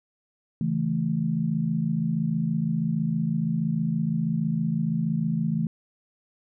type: chord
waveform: sine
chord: A major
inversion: first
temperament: equal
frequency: 138.59 / 164.81 / 220 Hz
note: C#3 / E3 / A3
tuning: 0 / 0 / 0 cents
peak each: -31 / -25 / -27 dBFS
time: 0.61-5.67 s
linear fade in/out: 2 ms
effects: none